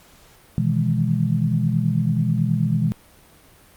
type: chord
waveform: sine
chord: E major seventh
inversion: second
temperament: equal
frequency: 123.47 / 155.56 / 164.81 / 207.7 Hz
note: B2 / D#3 / E3 / G#3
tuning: 0 / 0 / 0 / 0 cents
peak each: -22 / -24 / -22 / -24 dBFS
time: 0.58-2.92 s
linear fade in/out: 0 ms
effects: pink hiss -51 dBFS RMS until 3.76 s + Opus 48 kbps